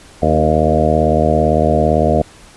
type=harmonic tone with a mistuned harmonic; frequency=77.78 Hz; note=D#2; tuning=in tune; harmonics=1 / 2 / 3 / 4 / 5 / 6 / 7 / 8 / 9; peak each=-18 / -19 / -19 / -23 / -23 / -19 / -20 / -17 / -18 dBFS; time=0.22-2.22 s; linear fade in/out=5 ms; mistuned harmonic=4; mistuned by=+16 cents; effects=pink hiss -42 dBFS RMS until 2.56 s + resampled to 24000 Hz